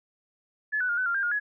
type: tone with pitch steps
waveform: sine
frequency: 1717 / 1491 / 1416 / 1506 / 1392 / 1596 / 1426 / 1681 Hz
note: A6 / F#6 / F6 / F#6 / F6 / G6 / F6 / G#6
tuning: -43 / +13 / +23 / +30 / -6 / +31 / +36 / +20 cents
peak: -24 dBFS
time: 0.72-1.4 s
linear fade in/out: 20 ms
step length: 85 ms
effects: none